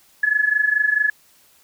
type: tone with amplitude modulation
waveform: sine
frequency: 1705 Hz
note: G#6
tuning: 45 cents sharp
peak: -12 dBFS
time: 0.23-1.1 s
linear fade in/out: 5 ms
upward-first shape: sine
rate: 24.6 Hz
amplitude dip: 80%
effects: white hiss -55 dBFS RMS until 1.63 s